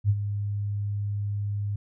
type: tone with ADSR envelope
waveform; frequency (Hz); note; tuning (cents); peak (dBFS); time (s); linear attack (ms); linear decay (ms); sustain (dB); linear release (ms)
sine; 102.2; G#2; -27; -16; 0.04-1.76; 54; 49; -10; 5
effects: none